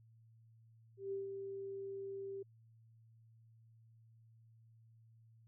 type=tone with ADSR envelope; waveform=sine; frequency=392 Hz; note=G4; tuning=in tune; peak=-37 dBFS; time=0.97-2.43 s; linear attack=150 ms; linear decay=150 ms; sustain=-5 dB; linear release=9 ms; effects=added 113 Hz sine -62 dBFS peak until 5.47 s